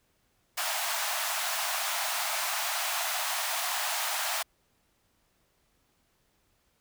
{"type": "high-pass noise", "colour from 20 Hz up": "pink", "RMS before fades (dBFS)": -31, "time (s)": [0.57, 4.43], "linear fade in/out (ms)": 10, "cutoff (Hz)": 630, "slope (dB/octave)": 96, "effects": ["pink hiss -71 dBFS RMS until 6.8 s"]}